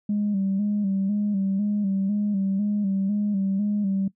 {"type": "tone with vibrato", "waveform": "sine", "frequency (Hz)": 200.5, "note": "G3", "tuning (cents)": 39, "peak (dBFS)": -20, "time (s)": [0.09, 4.08], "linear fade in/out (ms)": 5, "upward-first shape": "square", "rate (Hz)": 2, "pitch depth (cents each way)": 56, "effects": ["noise-tail reverb RT60 0.1 s tail -19 dB re dry", "tanh soft clip ceiling -17 dBFS"]}